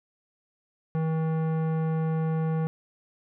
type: tone with tanh clipping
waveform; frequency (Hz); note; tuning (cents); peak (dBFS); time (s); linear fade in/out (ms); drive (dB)
sine; 160; D#3; +49; -26; 0.95-2.67; 0; 16
effects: none